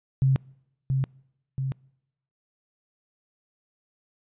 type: tone with echo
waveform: sine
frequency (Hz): 133.5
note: C3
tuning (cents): +35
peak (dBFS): -17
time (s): 0.22-0.36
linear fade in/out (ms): 0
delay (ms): 680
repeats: 2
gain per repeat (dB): -4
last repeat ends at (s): 1.72
effects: noise-tail reverb RT60 0.9 s tail -26 dB re dry + resampled to 8000 Hz